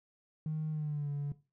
triangle tone with pitch glide, 155.56 to 143.48 Hz, D#3 to D3, 0 to -40 cents, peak -29 dBFS, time 0.46-1.32 s, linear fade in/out 2 ms, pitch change -140 cents, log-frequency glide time 0.7-1.1 s, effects noise-tail reverb RT60 0.3 s tail -20 dB re dry + tanh soft clip ceiling -30 dBFS

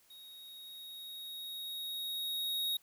square tone with level ramp, 3762 Hz, A#7, 15 cents sharp, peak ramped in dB -52 to -32 dBFS, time 0.1-2.77 s, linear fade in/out 5 ms, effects white hiss -67 dBFS RMS until 2.82 s

